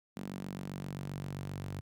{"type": "tone with high-pass filter sweep", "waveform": "sawtooth", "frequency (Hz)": 47.59, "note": "F#1", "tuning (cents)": 49, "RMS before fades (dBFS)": -41, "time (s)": [0.16, 1.81], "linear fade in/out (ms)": 10, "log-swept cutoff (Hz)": [200, 110], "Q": 3, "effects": []}